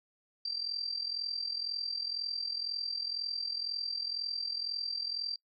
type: tone with amplitude modulation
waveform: sine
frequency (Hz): 4699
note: D8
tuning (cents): 0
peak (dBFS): -30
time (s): 0.45-5.36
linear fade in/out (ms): 5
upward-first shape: sine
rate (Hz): 42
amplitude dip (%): 75
effects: noise-tail reverb RT60 0.1 s tail -24 dB re dry